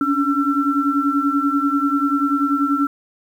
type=tone cluster; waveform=sine; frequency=277.8 / 288.1 / 1345 Hz; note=C#4 / D4 / E6; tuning=+4 / -33 / +34 cents; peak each=-20 dBFS; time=0.01-2.87 s; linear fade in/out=2 ms; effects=8-bit